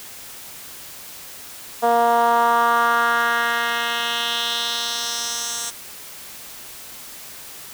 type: tone with band-pass filter sweep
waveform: 10% pulse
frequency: 234.8 Hz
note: A#3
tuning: 13 cents sharp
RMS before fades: -20 dBFS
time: 1.82-5.71 s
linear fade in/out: 20 ms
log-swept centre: 650 to 7600 Hz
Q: 2.1
effects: white hiss -38 dBFS RMS until 7.73 s